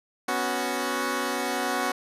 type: chord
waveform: 10% pulse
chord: B suspended second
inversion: none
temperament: equal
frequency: 246.9 / 277.2 / 370 Hz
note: B3 / C#4 / F#4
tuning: 0 / 0 / 0 cents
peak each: -22 dBFS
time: 0.28-1.92 s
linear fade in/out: 5 ms
effects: resampled to 32000 Hz